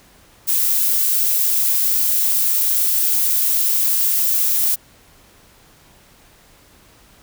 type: noise with high-pass filter sweep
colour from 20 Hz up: violet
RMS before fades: -17 dBFS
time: 0.47-4.76 s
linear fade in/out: 20 ms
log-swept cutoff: 270 to 450 Hz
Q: 1.7
effects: pink hiss -50 dBFS RMS until 7.22 s